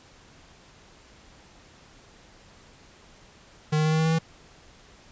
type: tone with pitch steps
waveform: square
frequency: 153.3 / 154.81 / 156.34 / 157.88 / 159.44 / 161.01 / 162.6 Hz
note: D#3 / D#3 / D#3 / D#3 / D#3 / E3 / E3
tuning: -25 / -8 / +9 / +26 / +43 / -40 / -23 cents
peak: -21 dBFS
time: 3.72-4.189 s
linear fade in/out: 10 ms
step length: 67 ms
effects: pink hiss -53 dBFS RMS until 5.11 s + resampled to 16000 Hz